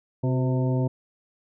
harmonic tone with a mistuned harmonic, 129.3 Hz, C3, 20 cents flat, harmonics 1 / 2 / 3 / 4 / 5 / 7, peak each -22 / -28 / -32 / -34 / -36 / -39 dBFS, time 0.23-0.88 s, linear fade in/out 10 ms, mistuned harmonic 3, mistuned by -50 cents, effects none

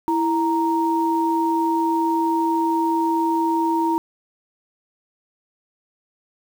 sine tone pair together, 329.6 / 932.2 Hz, E4 / A#5, 0 / 0 cents, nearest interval octave + tritone, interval 1800 cents, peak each -20 dBFS, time 0.08-3.98 s, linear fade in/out 0 ms, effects 7-bit

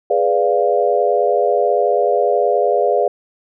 sine chord, G# diminished seventh, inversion none, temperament equal with one note detuned, 415.3 / 493.9 / 584.3 / 698.5 Hz, G#4 / B4 / D5 / F5, 0 / 0 / -9 / 0 cents, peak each -18 dBFS, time 0.1-3.08 s, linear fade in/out 5 ms, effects none

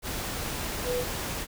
sine tone in noise, 493.9 Hz, B4, in tune, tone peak -27 dBFS, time 0.84-1.05 s, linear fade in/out 50 ms, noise pink, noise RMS -33 dBFS, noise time 0.02-1.47 s, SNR +3 dB, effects none

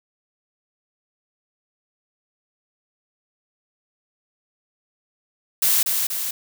blue noise with echo, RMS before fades -18 dBFS, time 5.62-5.83 s, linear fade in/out 5 ms, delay 240 ms, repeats 2, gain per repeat -4 dB, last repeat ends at 6.31 s, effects none

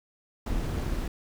brown noise with amplitude modulation, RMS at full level -27 dBFS, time 0.46-1.08 s, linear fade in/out 5 ms, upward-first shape sine, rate 289 Hz, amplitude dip 55%, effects none

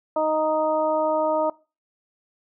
harmonic tone, 311.1 Hz, D#4, in tune, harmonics 1 / 2 / 3 / 4, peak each -30 / -21 / -25 / -31 dBFS, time 0.16-1.5 s, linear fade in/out 5 ms, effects noise-tail reverb RT60 0.3 s tail -21 dB re dry

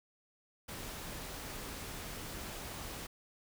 pink noise, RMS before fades -44 dBFS, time 0.68-3.07 s, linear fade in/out 10 ms, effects none

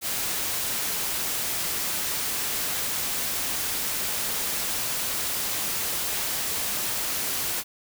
white noise, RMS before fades -28 dBFS, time 0.01-7.64 s, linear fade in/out 50 ms, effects none

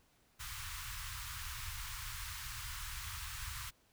pink band-stop noise, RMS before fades -44 dBFS, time 0.39-3.71 s, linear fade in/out 20 ms, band 120 to 1000 Hz, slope 48 dB/octave, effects pink hiss -71 dBFS RMS until 3.92 s

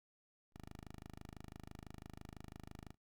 5% pulse tone, 26 Hz, G#0, 3 cents sharp, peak -40 dBFS, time 0.52-2.95 s, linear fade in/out 50 ms, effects noise-tail reverb RT60 0.1 s tail -19 dB re dry

